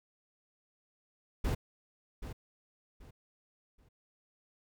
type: noise with echo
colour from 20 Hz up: brown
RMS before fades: -30 dBFS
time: 1.44-1.55 s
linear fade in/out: 10 ms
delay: 780 ms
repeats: 3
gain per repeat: -11 dB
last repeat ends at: 3.89 s
effects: none